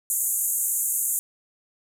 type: band-pass noise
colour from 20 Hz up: white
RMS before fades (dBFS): -25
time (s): 0.1-1.19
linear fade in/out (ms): 0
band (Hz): 6700 to 14000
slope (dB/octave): 96
effects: none